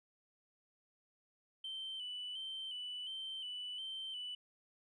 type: tone with vibrato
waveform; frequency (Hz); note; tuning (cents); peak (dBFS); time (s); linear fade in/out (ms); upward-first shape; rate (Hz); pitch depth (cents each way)
sine; 3043; F#7; +48; -40; 1.64-4.35; 5; square; 1.4; 39
effects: tanh soft clip ceiling -38 dBFS